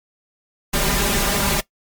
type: noise with comb filter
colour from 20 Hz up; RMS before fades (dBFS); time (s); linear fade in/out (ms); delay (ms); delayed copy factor
pink; -19; 0.73-1.61; 10; 5; +0.9
effects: noise-tail reverb RT60 0.1 s tail -18 dB re dry + MP3 96 kbps